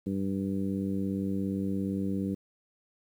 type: harmonic tone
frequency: 97.3 Hz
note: G2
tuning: 12 cents flat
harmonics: 1 / 2 / 3 / 4 / 5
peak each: -38 / -30 / -34 / -41 / -42 dBFS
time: 0.06-2.35 s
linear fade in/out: 10 ms
effects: 10-bit